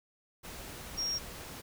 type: tone in noise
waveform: sine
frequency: 5588 Hz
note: F8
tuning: in tune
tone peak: -31 dBFS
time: 0.97-1.19 s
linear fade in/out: 20 ms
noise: pink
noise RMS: -45 dBFS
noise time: 0.43-1.62 s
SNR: +11 dB
effects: none